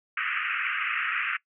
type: band-pass noise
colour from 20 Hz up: pink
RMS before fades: -29 dBFS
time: 0.17-1.37 s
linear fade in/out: 5 ms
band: 1200 to 2800 Hz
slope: 96 dB/octave
effects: noise-tail reverb RT60 0.1 s tail -21 dB re dry